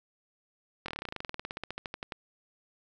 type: slowing click train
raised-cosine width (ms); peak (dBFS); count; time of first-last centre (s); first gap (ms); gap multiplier
0.3; -20; 26; 0.86-2.122; 23; 1.06
effects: none